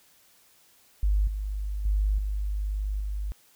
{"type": "tone with level steps", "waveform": "sine", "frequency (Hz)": 50.7, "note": "G#1", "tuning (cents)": -41, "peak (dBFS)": [-20, -28, -21, -26, -28], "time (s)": [1.03, 3.32], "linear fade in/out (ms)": 0, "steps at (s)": [1.27, 1.85, 2.18, 3], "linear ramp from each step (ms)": 5, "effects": ["white hiss -60 dBFS RMS until 3.55 s"]}